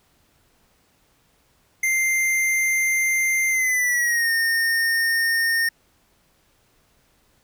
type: tone with pitch glide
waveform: square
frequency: 2093 to 1832.6 Hz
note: C7 to A#6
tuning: 0 to -30 cents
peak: -19 dBFS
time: 1.83-5.69 s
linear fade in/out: 5 ms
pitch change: -230 cents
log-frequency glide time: 3.49-4.31 s
effects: pink hiss -62 dBFS RMS until 7.43 s